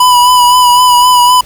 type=tone with vibrato; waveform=square; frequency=987.8 Hz; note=B5; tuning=in tune; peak=-4 dBFS; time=0-1.41 s; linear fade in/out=5 ms; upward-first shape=sine; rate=3.9 Hz; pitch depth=28 cents each way; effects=added 50 Hz sine -38 dBFS peak until 1.45 s + pink hiss -36 dBFS RMS until 1.45 s